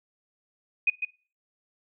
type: tone with echo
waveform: sine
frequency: 2489 Hz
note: D#7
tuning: in tune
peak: -18 dBFS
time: 0.87-0.9 s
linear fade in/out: 5 ms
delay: 150 ms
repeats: 1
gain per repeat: -7 dB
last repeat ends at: 1.05 s
effects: noise-tail reverb RT60 0.4 s tail -22 dB re dry